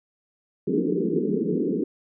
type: band-pass noise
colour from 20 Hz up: white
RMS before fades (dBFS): -24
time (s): 0.67-1.84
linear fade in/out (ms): 5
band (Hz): 160 to 450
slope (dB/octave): 96
effects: none